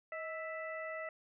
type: harmonic tone with a mistuned harmonic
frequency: 659.3 Hz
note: E5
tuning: in tune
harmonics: 1 / 2 / 3 / 4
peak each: -42 / -47 / -44 / -55 dBFS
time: 0.12-1.09 s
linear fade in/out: 2 ms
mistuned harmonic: 1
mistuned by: -66 cents
effects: none